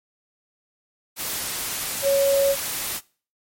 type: tone in noise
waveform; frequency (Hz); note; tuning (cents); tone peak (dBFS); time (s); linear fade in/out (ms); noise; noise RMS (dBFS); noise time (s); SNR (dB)
sine; 554.4; C#5; 0; -16; 2.02-2.56; 50; white; -28; 1.16-3.01; +9
effects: noise-tail reverb RT60 0.4 s tail -22 dB re dry + MP3 64 kbps